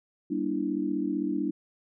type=chord; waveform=sine; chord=E half-diminished seventh; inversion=first; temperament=equal with one note detuned; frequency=196 / 238.4 / 293.7 / 329.6 Hz; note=G3 / Bb3 / D4 / E4; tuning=0 / +39 / 0 / 0 cents; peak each=-34 / -35 / -29 / -32 dBFS; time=0.3-1.51 s; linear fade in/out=10 ms; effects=none